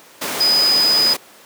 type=tone in noise; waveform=sine; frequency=4985 Hz; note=D#8; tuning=2 cents sharp; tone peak=-12 dBFS; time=0.4-1.14 s; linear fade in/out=10 ms; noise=pink; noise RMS=-22 dBFS; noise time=0.21-1.17 s; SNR=+7 dB; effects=pink hiss -44 dBFS RMS until 1.45 s + high-pass 300 Hz 12 dB/octave